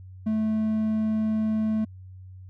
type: tone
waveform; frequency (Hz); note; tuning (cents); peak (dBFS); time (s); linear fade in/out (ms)
triangle; 217.7; A3; -18; -20; 0.26-1.85; 10
effects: added 93 Hz sine -41 dBFS peak until 2.49 s